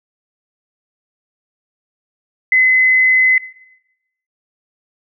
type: tone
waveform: sine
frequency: 2034 Hz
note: C7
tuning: 50 cents flat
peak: -8 dBFS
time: 2.52-3.38 s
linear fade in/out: 2 ms
effects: noise-tail reverb RT60 0.9 s tail -18 dB re dry